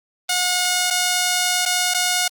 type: tone with dropouts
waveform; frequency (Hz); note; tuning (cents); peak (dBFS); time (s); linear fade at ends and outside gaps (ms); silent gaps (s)
5% pulse; 723; F#5; -40; -6; 0.29-2.28; 5; 0.903-0.907 / 1.654-1.659 / 1.939-1.945
effects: Opus 32 kbps